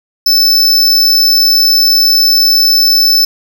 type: tone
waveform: square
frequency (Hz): 5274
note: E8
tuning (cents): 0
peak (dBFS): -6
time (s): 0.26-3.25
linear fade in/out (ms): 5
effects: none